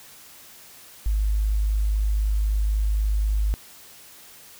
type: tone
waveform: sine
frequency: 51.91 Hz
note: G#1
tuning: in tune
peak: -19 dBFS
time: 1.06-3.54 s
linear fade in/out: 0 ms
effects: white hiss -47 dBFS RMS until 4.59 s